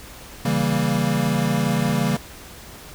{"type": "chord", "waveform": "square", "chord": "C# diminished seventh", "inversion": "none", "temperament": "equal with one note detuned", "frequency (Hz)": [138.59, 164.05, 196, 233.1], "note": ["C#3", "E3", "G3", "Bb3"], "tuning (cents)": [0, -8, 0, 0], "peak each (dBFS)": -25, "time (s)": [0.45, 2.17], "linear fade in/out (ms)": 5, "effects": ["added 60 Hz sine -47 dBFS peak until 2.94 s", "pink hiss -41 dBFS RMS until 2.94 s"]}